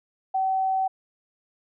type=tone; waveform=sine; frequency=763 Hz; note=G5; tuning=47 cents flat; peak=-21 dBFS; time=0.34-0.88 s; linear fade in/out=10 ms; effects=none